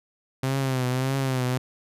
sawtooth tone with vibrato, 130.81 Hz, C3, in tune, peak -19 dBFS, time 0.43-1.58 s, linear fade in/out 5 ms, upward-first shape triangle, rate 1.7 Hz, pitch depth 80 cents each way, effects resampled to 32000 Hz

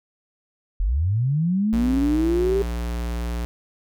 sine linear sweep, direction up, 38.19 to 400.2 Hz, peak -18 dBFS, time 0.8-2.62 s, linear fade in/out 0 ms
square tone, 58.9 Hz, A#1, 19 cents sharp, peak -25 dBFS, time 1.73-3.45 s, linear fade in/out 0 ms
effects none

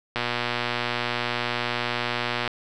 click train, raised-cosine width 0.3 ms, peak -9 dBFS, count 279, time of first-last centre 0.16-2.477 s, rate 120 Hz, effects none

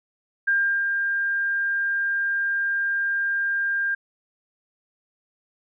sine tone with ADSR envelope, 1600 Hz, G6, 35 cents sharp, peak -17 dBFS, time 0.47-3.95 s, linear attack 12 ms, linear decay 350 ms, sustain -4 dB, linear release 8 ms, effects none

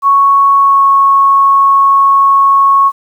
sine tone with pitch glide, 1108.7 to 1101.7 Hz, C#6 to C#6, 0 to -11 cents, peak -4 dBFS, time 0.02-2.92 s, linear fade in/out 50 ms, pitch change -11 cents, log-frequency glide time 0.58-0.83 s, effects 7-bit

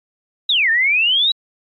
sine exponential two-way sweep, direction down then up, 3956 to 1764 to 3956 Hz, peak -12 dBFS, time 0.49-1.32 s, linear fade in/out 5 ms, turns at 0.7 s, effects MP3 64 kbps

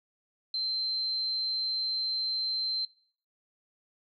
sine tone, 4113 Hz, C8, 30 cents flat, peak -29 dBFS, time 0.54-2.85 s, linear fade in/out 2 ms, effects noise-tail reverb RT60 0.6 s tail -24 dB re dry

